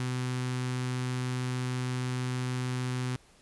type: tone with notch filter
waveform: sawtooth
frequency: 126.4 Hz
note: B2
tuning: 41 cents sharp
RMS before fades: -32 dBFS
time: 0-3.16 s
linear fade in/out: 0 ms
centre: 590 Hz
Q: 1.1
effects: pink hiss -60 dBFS RMS until 3.41 s + resampled to 24000 Hz